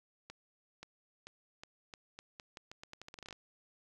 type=accelerating click train; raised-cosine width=0.2 ms; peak=-30 dBFS; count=20; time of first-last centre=0.3-3.327 s; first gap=530 ms; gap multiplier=0.83; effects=11-bit